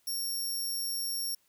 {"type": "tone", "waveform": "15% pulse", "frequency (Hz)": 5520, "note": "F8", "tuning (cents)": -21, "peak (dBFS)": -26, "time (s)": [0.07, 1.35], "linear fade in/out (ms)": 5, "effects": ["white hiss -70 dBFS RMS until 1.48 s"]}